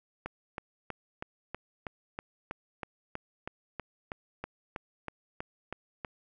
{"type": "click train", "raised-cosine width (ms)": 0.5, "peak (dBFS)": -21, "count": 19, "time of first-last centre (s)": [0.26, 6.048], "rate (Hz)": 3.11, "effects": []}